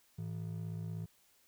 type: ring-modulated tone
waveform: triangle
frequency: 135.2 Hz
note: C#3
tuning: 43 cents flat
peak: -33 dBFS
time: 0.18-1.06 s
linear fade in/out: 10 ms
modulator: 28.2 Hz
effects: white hiss -69 dBFS RMS until 1.47 s